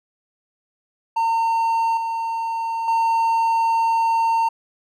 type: tone with level steps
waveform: triangle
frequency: 911 Hz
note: A#5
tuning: 40 cents flat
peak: -15 / -20 / -14 dBFS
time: 1.16-4.49 s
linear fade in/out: 10 ms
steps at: 1.97 / 2.88 s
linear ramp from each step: 2 ms
effects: none